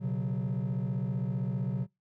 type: chord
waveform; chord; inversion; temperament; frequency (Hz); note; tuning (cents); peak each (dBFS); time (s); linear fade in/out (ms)
triangle; B suspended second; none; just; 123.47 / 138.9 / 185.21; B2 / C#3 / F#3; 0 / +4 / +2; -30; 0-1.87; 50
effects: noise-tail reverb RT60 0.2 s tail -25 dB re dry + tanh soft clip ceiling -24 dBFS